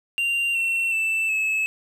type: tone with pitch steps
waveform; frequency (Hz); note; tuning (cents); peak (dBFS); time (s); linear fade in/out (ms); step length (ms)
triangle; 2775 / 2713 / 2653 / 2594; F7 / E7 / E7 / E7; -12 / +49 / +10 / -28; -19; 0.18-1.66; 0; 370
effects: none